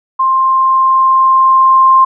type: tone with level ramp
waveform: sine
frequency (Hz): 1054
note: C6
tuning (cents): +12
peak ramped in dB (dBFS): -8 to -3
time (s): 0.19-2.05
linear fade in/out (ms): 10
effects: none